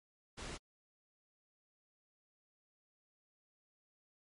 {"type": "noise", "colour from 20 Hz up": "pink", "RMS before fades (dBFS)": -45, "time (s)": [0.37, 0.58], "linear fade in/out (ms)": 20, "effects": ["low-pass 8000 Hz 12 dB/octave", "MP3 48 kbps"]}